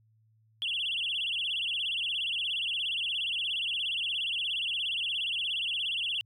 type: tone with vibrato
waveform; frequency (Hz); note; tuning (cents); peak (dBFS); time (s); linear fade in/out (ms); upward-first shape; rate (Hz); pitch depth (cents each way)
sine; 3058; G7; -44; -28; 0.62-6.21; 0; sine; 17; 210
effects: tanh soft clip ceiling -24 dBFS + added 110 Hz sine -63 dBFS peak until 6.25 s

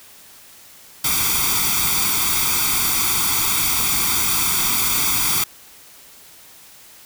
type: noise with comb filter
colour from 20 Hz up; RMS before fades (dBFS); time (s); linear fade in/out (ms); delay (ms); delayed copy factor
white; -19; 1.04-5.44; 5; 0.86; +0.85
effects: white hiss -45 dBFS RMS until 7.05 s

